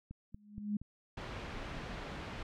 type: click train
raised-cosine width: 5 ms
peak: -33 dBFS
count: 4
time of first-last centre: 0.11-0.816 s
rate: 4.25 Hz
type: tone with exponential growth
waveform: sine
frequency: 207.7 Hz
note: G#3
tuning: in tune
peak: -29 dBFS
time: 0.32-0.77 s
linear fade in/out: 5 ms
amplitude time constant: 96 ms
type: noise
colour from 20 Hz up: pink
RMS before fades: -42 dBFS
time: 1.17-2.43 s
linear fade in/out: 5 ms
effects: low-pass 3000 Hz 12 dB/octave